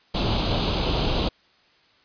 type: noise with comb filter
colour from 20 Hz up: pink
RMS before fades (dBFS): -23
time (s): 0.14-1.29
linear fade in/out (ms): 10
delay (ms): 0.27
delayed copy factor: +0.75
effects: white hiss -59 dBFS RMS until 2.04 s + resampled to 11025 Hz